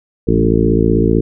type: harmonic tone with a mistuned harmonic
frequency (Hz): 55.7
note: A1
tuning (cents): +22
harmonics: 1 / 2 / 3 / 4 / 5 / 6 / 7 / 8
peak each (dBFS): -18 / -18 / -18 / -18 / -18 / -18 / -18 / -18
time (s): 0.27-1.21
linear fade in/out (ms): 10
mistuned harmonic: 3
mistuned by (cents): +36
effects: none